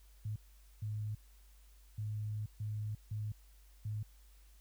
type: tone bursts at uneven times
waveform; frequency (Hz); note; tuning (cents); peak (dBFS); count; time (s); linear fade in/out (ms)
sine; 106.4; G#2; +42; -36; 6; 0.25-0.36 / 0.82-1.15 / 1.98-2.46 / 2.6-2.95 / 3.11-3.32 / 3.85-4.03; 5
effects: added 50 Hz sine -58 dBFS peak until 4.6 s + white hiss -69 dBFS RMS until 4.6 s